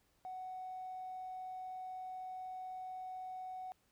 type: tone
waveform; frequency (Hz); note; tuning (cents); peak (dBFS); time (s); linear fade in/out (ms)
triangle; 744; F#5; +9; -39; 0.25-3.72; 0
effects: tanh soft clip ceiling -40 dBFS + pink hiss -75 dBFS RMS until 3.91 s